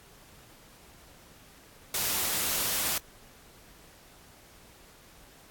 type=noise; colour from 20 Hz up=white; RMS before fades=-29 dBFS; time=1.94-2.98 s; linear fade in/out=2 ms; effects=pink hiss -55 dBFS RMS until 5.5 s + AAC 64 kbps